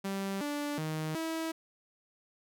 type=tone with pitch steps; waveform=sawtooth; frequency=195.4 / 291.5 / 156.5 / 324.2 Hz; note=G3 / D4 / D#3 / E4; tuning=-5 / -13 / +10 / -29 cents; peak=-29 dBFS; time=0.04-1.52 s; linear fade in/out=10 ms; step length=370 ms; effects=none